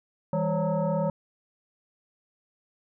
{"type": "tone with frequency modulation", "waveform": "sine", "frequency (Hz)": 199.7, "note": "G3", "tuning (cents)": 32, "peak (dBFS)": -23, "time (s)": [0.33, 1.1], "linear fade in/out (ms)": 2, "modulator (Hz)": 363, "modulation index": 1.7, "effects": []}